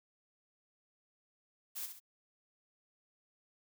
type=noise with echo; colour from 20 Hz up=blue; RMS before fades=-41 dBFS; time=1.75-1.87 s; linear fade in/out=20 ms; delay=66 ms; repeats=2; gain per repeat=-7 dB; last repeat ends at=2.002 s; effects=none